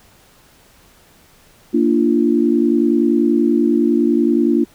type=chord; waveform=sine; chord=Bb major; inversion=none; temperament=equal with one note detuned; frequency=233.1 / 293.7 / 344 Hz; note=Bb3 / D4 / F4; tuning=0 / 0 / -26 cents; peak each=-16 dBFS; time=1.73-4.65 s; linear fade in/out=20 ms; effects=pink hiss -50 dBFS RMS until 4.74 s